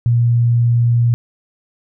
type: tone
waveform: sine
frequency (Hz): 118.7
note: A#2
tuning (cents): +32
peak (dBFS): -10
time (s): 0.06-1.14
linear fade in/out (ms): 0
effects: none